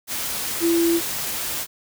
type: tone in noise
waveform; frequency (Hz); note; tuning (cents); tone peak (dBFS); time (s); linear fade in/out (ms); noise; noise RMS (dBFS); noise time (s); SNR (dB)
sine; 336.7; E4; +37; -16; 0.6-1.01; 50; white; -27; 0.07-1.67; +8
effects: none